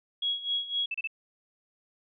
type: tone with tremolo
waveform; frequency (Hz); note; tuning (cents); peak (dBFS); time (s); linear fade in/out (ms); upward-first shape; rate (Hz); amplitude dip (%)
sine; 3321; G#7; -1; -25; 0.22-0.86; 5; sine; 3.9; 80
type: tone bursts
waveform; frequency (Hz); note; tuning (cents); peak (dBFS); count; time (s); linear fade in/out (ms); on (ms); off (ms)
sine; 2637; E7; 0; -29; 3; 0.91-1.074; 5; 34; 31
effects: none